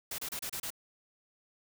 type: noise bursts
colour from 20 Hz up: white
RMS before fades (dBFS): -38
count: 6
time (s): 0.11-0.704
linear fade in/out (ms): 5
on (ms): 74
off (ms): 30
effects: none